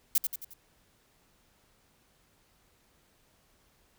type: noise with echo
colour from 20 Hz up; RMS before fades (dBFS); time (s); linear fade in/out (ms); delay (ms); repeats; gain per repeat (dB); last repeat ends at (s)
violet; -24; 0.15-0.18; 2; 89; 4; -6; 0.536
effects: pink hiss -67 dBFS RMS until 3.98 s